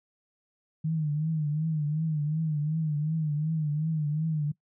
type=tone with vibrato; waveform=sine; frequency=154.1 Hz; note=D#3; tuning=16 cents flat; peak=-25 dBFS; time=0.84-4.52 s; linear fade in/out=10 ms; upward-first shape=triangle; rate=2.7 Hz; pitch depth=99 cents each way; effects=noise-tail reverb RT60 0.1 s tail -21 dB re dry